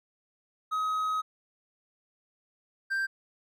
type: tone pair in turn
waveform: triangle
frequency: 1267 / 1576.2 Hz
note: D#6 / G6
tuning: +31 / +9 cents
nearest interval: major third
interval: 378 cents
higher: second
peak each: -25 dBFS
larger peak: neither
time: 0.71-1.22 / 2.9-3.07 s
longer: first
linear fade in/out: 20 ms
effects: none